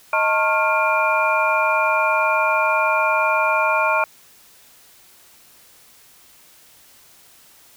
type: tone cluster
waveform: sine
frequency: 627 / 898 / 1086 / 1400 / 2397 Hz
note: D#5 / A5 / C#6 / F6 / D7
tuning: +13 / +35 / -36 / +4 / +35 cents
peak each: -22 dBFS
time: 0.13-4.04 s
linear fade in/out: 2 ms
effects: white hiss -50 dBFS RMS until 7.76 s